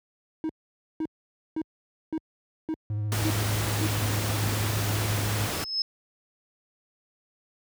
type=tone bursts; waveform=triangle; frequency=316.8 Hz; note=D#4; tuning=31 cents sharp; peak=-24 dBFS; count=7; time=0.44-3.864 s; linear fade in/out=0 ms; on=52 ms; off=510 ms
type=tone with vibrato; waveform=triangle; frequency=105.2 Hz; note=G#2; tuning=23 cents sharp; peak=-24 dBFS; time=2.9-5.46 s; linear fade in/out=0 ms; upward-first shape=sine; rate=14 Hz; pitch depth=32 cents each way
type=noise; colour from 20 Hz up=pink; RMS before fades=-30 dBFS; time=3.12-5.64 s; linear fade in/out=0 ms
type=tone with exponential growth; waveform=sine; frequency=5190 Hz; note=E8; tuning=28 cents flat; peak=-21 dBFS; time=5.36-5.82 s; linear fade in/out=2 ms; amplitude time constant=100 ms
effects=high-pass 60 Hz 12 dB/octave